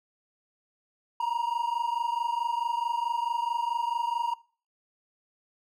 triangle tone pair together, 932.3 / 956.9 Hz, A#5 / A#5, 0 / +45 cents, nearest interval unison, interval 45 cents, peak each -27 dBFS, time 1.2-4.34 s, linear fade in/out 5 ms, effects noise-tail reverb RT60 0.4 s tail -20 dB re dry

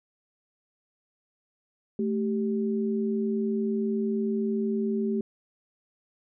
sine tone pair together, 218.3 / 389.7 Hz, A3 / G4, -13 / -10 cents, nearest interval minor seventh, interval 1003 cents, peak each -26 / -29 dBFS, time 1.99-5.21 s, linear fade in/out 2 ms, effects none

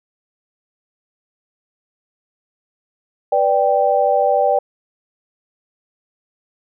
sine chord, G major, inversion first, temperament equal, 493.9 / 587.3 / 784 Hz, B4 / D5 / G5, 0 / 0 / 0 cents, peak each -19 / -16 / -16 dBFS, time 3.32-4.59 s, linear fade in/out 5 ms, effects none

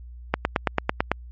click train, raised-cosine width 0.5 ms, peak -4 dBFS, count 8, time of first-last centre 0.34-1.116 s, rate 9.02 Hz, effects added 60 Hz sine -38 dBFS peak until 1.31 s + MP3 32 kbps

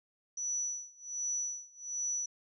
sine tone with tremolo, 5920 Hz, F#8, in tune, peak -31 dBFS, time 0.37-2.26 s, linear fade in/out 5 ms, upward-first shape sine, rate 1.3 Hz, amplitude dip 95%, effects none

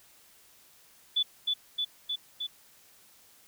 sine tone with echo, 3467 Hz, A7, 26 cents flat, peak -23 dBFS, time 1.16-1.23 s, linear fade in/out 10 ms, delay 310 ms, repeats 4, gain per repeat -2 dB, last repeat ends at 2.47 s, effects white hiss -59 dBFS RMS until 3.47 s

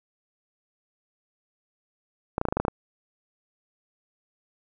clicks, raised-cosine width 1 ms, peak -10 dBFS, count 9, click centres 2.381 / 2.414 / 2.453 / 2.486 / 2.525 / 2.57 / 2.6 / 2.651 / 2.682 s, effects none

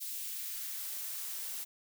blue noise with high-pass filter sweep, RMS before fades -40 dBFS, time 0-1.65 s, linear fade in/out 20 ms, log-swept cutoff 3100 to 260 Hz, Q 0.86, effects none

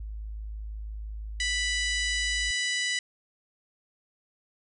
sine tone, 53 Hz, G#1, 36 cents sharp, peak -34 dBFS, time 0-2.51 s, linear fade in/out 5 ms
harmonic tone, 987.8 Hz, B5, in tune, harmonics 2 / 3 / 4 / 5 / 6 / 7 / 8 / 9, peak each -29 / -33 / -35 / -37 / -39 / -40 / -41 / -42 dBFS, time 1.4-2.99 s, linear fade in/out 2 ms
effects none

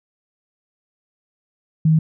sine tone, 158.3 Hz, D#3, 30 cents sharp, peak -11 dBFS, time 1.85-1.99 s, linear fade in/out 5 ms, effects none

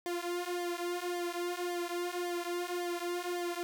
sawtooth tone with flanger, 351.1 Hz, F4, 9 cents sharp, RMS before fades -36 dBFS, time 0.06-3.63 s, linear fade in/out 0 ms, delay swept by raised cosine 0.74 to 4.14 ms, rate 1.8 Hz, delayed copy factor -1, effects none

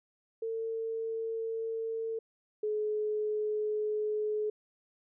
sine tone pair in turn, 450.5 / 425.2 Hz, A4 / G#4, +41 / +41 cents, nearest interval minor second, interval 100 cents, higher first, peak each -32 / -29 dBFS, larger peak second, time 0.42-2.19 / 2.63-4.5 s, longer second, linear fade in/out 5 ms, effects none

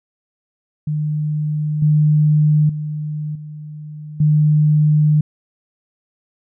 sine tone with level steps, 151.4 Hz, D#3, 47 cents flat, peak -17 / -10 / -21 / -29 / -10 dBFS, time 0.87-5.21 s, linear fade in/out 5 ms, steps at 1.82 / 2.69 / 3.35 / 4.2 s, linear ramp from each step 5 ms, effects none

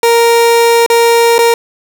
30% pulse tone with dropouts, 466.5 Hz, A#4, 1 cent sharp, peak -3 dBFS, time 0.03-1.54 s, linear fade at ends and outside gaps 2 ms, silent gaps 0.863-0.9 / 1.382-1.389 s, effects none

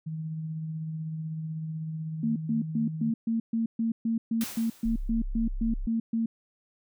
sine tone with tremolo, 158.5 Hz, D#3, 32 cents sharp, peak -30 dBFS, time 0.06-3.11 s, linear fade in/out 10 ms, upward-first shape triangle, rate 16 Hz, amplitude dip 30%
sine tone bursts, 227.4 Hz, A#3, 43 cents flat, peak -24 dBFS, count 16, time 2.23-6.26 s, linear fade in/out 5 ms, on 130 ms, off 130 ms
white noise with exponential decay, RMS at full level -34 dBFS, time 4.41-5.1 s, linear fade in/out 1 ms, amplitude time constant 150 ms
sine tone, 33.47 Hz, C1, 40 cents sharp, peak -29 dBFS, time 4.85-5.87 s, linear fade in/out 10 ms
effects none

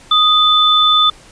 sine tone pair together, 1244.5 / 3520 Hz, D#6 / A7, 0 / 0 cents, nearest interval octave + tritone, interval 1800 cents, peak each -12 / -10 dBFS, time 0.11-1.1 s, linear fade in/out 5 ms, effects pink hiss -42 dBFS RMS until 1.31 s + resampled to 22050 Hz

